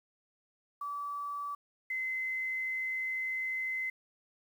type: tone pair in turn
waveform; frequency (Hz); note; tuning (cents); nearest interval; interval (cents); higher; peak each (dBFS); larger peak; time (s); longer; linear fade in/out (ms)
sine; 1152 / 2053; D6 / C7; -34 / -33; minor seventh; 1001; second; -35 / -32; second; 0.81-1.55 / 1.9-3.9; second; 5
effects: 10-bit